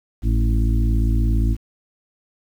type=harmonic tone with a mistuned harmonic; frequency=55 Hz; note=A1; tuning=in tune; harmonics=1 / 2 / 4 / 5 / 6; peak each=-16 / -22 / -28 / -30 / -32 dBFS; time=0.22-1.57 s; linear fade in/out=50 ms; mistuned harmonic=1; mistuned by=-77 cents; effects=8-bit